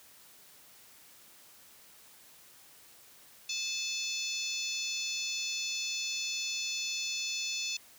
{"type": "harmonic tone with a mistuned harmonic", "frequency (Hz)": 869, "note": "A5", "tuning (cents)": -22, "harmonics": [3, 4, 5, 6, 7, 8], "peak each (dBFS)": [-38, -39, -40, -41, -41, -42], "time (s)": [3.49, 7.77], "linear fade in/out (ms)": 5, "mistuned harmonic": 4, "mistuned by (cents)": 20, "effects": ["white hiss -57 dBFS RMS until 7.98 s", "high-pass 60 Hz 12 dB/octave"]}